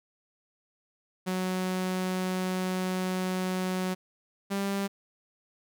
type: tone pair in turn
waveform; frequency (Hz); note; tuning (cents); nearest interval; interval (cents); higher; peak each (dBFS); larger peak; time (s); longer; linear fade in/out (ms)
sawtooth; 185 / 197.81; F#3 / G3; 0 / +16; minor second; 116; second; -24; neither; 1.26-3.95 / 4.5-4.88; first; 20
effects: none